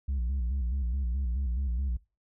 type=tone with vibrato; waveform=sine; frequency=63.4 Hz; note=B1; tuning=46 cents sharp; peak=-24 dBFS; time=0.08-1.97 s; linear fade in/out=10 ms; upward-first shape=square; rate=4.7 Hz; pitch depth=120 cents each way; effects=noise-tail reverb RT60 0.3 s tail -24 dB re dry + tanh soft clip ceiling -26 dBFS